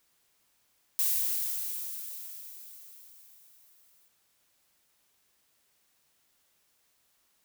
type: noise with exponential decay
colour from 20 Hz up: violet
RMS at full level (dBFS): -26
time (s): 0.99-4.08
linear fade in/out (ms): 0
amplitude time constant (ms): 670
effects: white hiss -71 dBFS RMS until 7.44 s